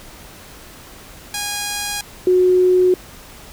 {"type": "tone pair in turn", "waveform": ["5% pulse", "sine"], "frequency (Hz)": [821, 365.7], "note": ["G#5", "F#4"], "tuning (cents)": [-20, -20], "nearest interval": "octave + major second", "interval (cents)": 1400, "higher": "first", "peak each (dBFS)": -10, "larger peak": "neither", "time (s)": [[1.34, 2.01], [2.27, 2.94]], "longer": "neither", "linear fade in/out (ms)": 2, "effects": ["pink hiss -40 dBFS RMS until 3.52 s"]}